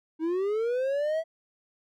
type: linear sweep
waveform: triangle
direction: up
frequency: 310.7 to 659.3 Hz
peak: -23 dBFS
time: 0.19-1.24 s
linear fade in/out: 50 ms
effects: none